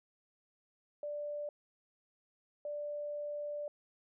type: tone bursts at uneven times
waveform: sine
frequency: 588 Hz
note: D5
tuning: 2 cents sharp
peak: -37 dBFS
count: 2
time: 1.03-1.49 / 2.65-3.68 s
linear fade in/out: 2 ms
effects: none